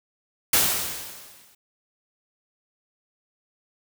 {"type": "noise with exponential decay", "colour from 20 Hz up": "white", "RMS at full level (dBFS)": -17, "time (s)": [0.53, 1.55], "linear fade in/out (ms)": 5, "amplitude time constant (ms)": 220, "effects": []}